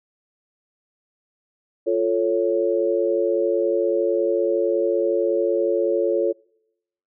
sine chord, F augmented, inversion none, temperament equal, 349.2 / 440 / 554.4 Hz, F4 / A4 / C#5, 0 / 0 / 0 cents, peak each -22 dBFS, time 1.86-6.33 s, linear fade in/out 20 ms, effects noise-tail reverb RT60 0.8 s tail -26 dB re dry

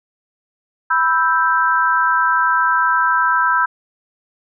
sine chord, E minor, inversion second, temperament equal, 987.8 / 1318.5 / 1568 Hz, B5 / E6 / G6, 0 / 0 / 0 cents, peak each -17 dBFS, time 0.9-3.66 s, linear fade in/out 10 ms, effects none

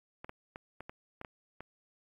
clicks, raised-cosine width 0.5 ms, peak -28 dBFS, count 8, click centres 0.245 / 0.294 / 0.559 / 0.806 / 0.895 / 1.214 / 1.248 / 1.606 s, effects AAC 64 kbps

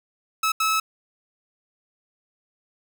sawtooth tone bursts at uneven times, 1298 Hz, E6, 27 cents flat, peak -16 dBFS, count 2, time 0.43-0.52 / 0.6-0.8 s, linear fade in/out 5 ms, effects none

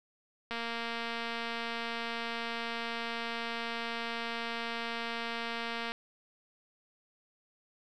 click train, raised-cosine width 0.3 ms, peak -21 dBFS, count 1256, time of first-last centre 0.51-5.919 s, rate 232 Hz, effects none

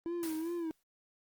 triangle tone with vibrato, 330.1 Hz, E4, 2 cents sharp, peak -32 dBFS, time 0.06-0.71 s, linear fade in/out 0 ms, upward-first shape sine, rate 2.6 Hz, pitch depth 89 cents each way
white noise with exponential decay, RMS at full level -41 dBFS, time 0.23-0.83 s, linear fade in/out 0 ms, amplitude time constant 130 ms
effects Opus 24 kbps

